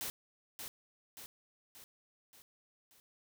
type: noise with echo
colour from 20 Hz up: white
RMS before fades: -40 dBFS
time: 0.01-0.1 s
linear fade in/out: 0 ms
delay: 580 ms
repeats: 5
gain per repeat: -5 dB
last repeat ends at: 3 s
effects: none